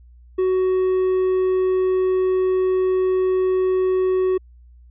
triangle tone, 372.6 Hz, F#4, 12 cents sharp, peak -14 dBFS, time 0.38-4.38 s, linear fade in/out 10 ms, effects added 60 Hz sine -44 dBFS peak until 4.9 s + resampled to 8000 Hz

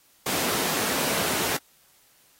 pink high-pass noise, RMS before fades -27 dBFS, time 0.26-1.57 s, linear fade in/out 5 ms, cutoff 210 Hz, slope 12 dB/octave, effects white hiss -60 dBFS RMS until 2.39 s + AAC 48 kbps

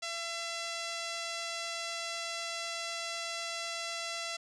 5% pulse tone with low-pass filter, 674 Hz, E5, 38 cents sharp, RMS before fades -38 dBFS, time 0.02-4.37 s, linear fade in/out 10 ms, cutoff 6700 Hz, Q 0.69, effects none

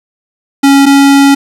square tone pair in turn, 277.2 / 278.3 Hz, C#4 / C#4, 0 / +7 cents, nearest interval unison, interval 7 cents, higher second, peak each -3 dBFS, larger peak neither, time 0.63-0.86 / 0.86-1.35 s, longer second, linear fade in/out 10 ms, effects low-pass 12000 Hz 12 dB/octave + 7-bit

